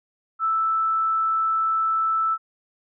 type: tone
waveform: sine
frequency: 1318.5 Hz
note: E6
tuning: in tune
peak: -19 dBFS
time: 0.39-2.38 s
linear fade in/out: 50 ms
effects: none